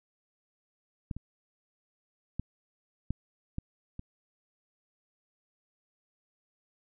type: clicks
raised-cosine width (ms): 5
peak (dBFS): -21 / -27 / -20 / -18 / -21 / -27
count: 6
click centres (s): 1.112 / 1.166 / 2.396 / 3.106 / 3.584 / 3.994
effects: none